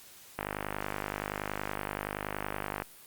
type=click train; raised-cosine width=0.5 ms; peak=-17 dBFS; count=124; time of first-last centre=0.39-2.821 s; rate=50.6 Hz; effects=white hiss -53 dBFS RMS until 3.06 s + Opus 48 kbps